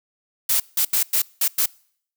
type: noise bursts at uneven times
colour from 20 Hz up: blue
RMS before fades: -19 dBFS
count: 6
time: 0.49-0.6 / 0.77-0.85 / 0.93-1.03 / 1.13-1.22 / 1.41-1.48 / 1.58-1.66 s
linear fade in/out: 5 ms
effects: noise-tail reverb RT60 0.6 s tail -25 dB re dry